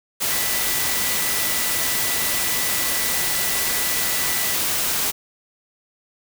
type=tone in noise; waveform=sine; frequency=1975.5 Hz; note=B6; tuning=in tune; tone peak=-31 dBFS; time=0.3-4.55 s; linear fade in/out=20 ms; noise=white; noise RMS=-22 dBFS; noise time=0.2-5.12 s; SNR=-12 dB; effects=none